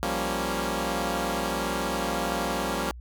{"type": "chord", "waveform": "10% pulse", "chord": "G half-diminished seventh", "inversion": "third", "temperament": "equal", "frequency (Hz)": [174.61, 196, 233.1, 277.2], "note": ["F3", "G3", "Bb3", "Db4"], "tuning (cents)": [0, 0, 0, 0], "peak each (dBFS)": -24, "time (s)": [0.03, 2.91], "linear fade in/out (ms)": 0, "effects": ["added 60 Hz sine -39 dBFS peak until 3 s"]}